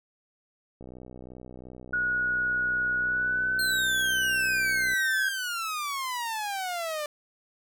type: click train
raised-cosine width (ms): 2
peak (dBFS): -31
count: 260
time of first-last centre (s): 0.81-4.934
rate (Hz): 62.8
type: tone with pitch glide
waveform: sine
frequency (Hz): 1456 to 1551.5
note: F#6 to G6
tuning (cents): -28 to -18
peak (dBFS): -24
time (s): 1.93-5.29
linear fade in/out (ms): 5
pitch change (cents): +110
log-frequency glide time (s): 2.98-3.88
type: exponential sweep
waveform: sawtooth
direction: down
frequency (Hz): 4248 to 587.3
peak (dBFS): -26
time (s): 3.59-7.06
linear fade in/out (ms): 2
effects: none